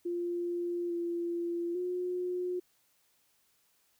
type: tone with pitch steps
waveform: sine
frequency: 348 / 343 / 360.2 Hz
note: F4 / F4 / F#4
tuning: -6 / -31 / -46 cents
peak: -31 dBFS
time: 0.05-2.6 s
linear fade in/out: 10 ms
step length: 850 ms
effects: white hiss -71 dBFS RMS until 3.99 s